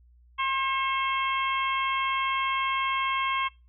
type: harmonic tone with a mistuned harmonic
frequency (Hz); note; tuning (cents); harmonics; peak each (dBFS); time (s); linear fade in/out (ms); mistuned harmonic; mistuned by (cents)
535; C5; +38; 2 / 3 / 4 / 5 / 6; -26 / -39 / -31 / -35 / -35; 0.38-3.49; 20; 4; +21
effects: noise-tail reverb RT60 0.3 s tail -25 dB re dry + added 60 Hz sine -54 dBFS peak until 3.68 s